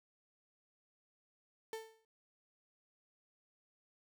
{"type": "tone with exponential decay", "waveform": "35% pulse", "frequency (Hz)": 444.5, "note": "A4", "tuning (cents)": 18, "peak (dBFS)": -37, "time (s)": [1.73, 2.05], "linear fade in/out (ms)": 1, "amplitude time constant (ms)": 68, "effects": []}